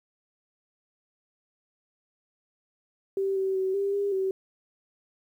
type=tone with pitch steps; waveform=sine; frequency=389.4 / 383.6 / 379 / 397.2 / 402.3 / 382.2 Hz; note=G4 / G4 / F#4 / G4 / G4 / G4; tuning=-12 / -37 / +42 / +23 / +45 / -44 cents; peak=-24 dBFS; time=3.17-4.31 s; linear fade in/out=2 ms; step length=190 ms; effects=10-bit